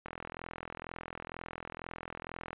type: click train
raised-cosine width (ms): 0.5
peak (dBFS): -25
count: 105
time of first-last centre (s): 0.06-2.53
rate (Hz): 42.1
effects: resampled to 8000 Hz